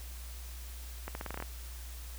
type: accelerating click train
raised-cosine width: 0.5 ms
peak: -23 dBFS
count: 9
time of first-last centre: 1.08-1.424 s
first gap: 71 ms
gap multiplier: 0.85
effects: added 60 Hz sine -42 dBFS peak until 2.18 s + white hiss -51 dBFS RMS until 2.18 s